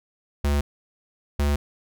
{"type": "tone pair in turn", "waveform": "square", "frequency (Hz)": [72, 72.28], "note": ["D2", "D2"], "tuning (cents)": [-34, -27], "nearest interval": "unison", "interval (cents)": 7, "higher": "second", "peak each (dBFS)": -20, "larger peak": "neither", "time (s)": [[0.44, 0.61], [1.39, 1.56]], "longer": "neither", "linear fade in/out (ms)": 5, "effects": []}